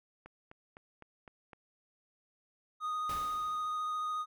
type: click train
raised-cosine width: 0.5 ms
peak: -35 dBFS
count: 6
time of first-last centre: 0.26-1.532 s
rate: 3.93 Hz
type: tone with vibrato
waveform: triangle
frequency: 1241 Hz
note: D#6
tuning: 5 cents flat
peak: -31 dBFS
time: 2.8-4.26 s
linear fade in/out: 50 ms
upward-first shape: triangle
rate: 14 Hz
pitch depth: 14 cents each way
type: noise with exponential decay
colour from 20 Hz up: pink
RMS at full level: -43 dBFS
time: 3.09-4.01 s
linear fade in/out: 5 ms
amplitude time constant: 200 ms
effects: none